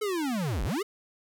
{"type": "linear two-way sweep", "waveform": "square", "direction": "down then up", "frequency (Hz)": [440, 36.62, 440], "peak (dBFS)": -28, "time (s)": [0.01, 0.83], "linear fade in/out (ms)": 10, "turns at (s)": 0.64, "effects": []}